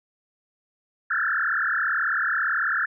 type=tone with frequency modulation; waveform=sine; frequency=1556 Hz; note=G6; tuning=13 cents flat; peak=-21 dBFS; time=1.1-2.86 s; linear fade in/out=10 ms; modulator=38.2 Hz; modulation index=5.9; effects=none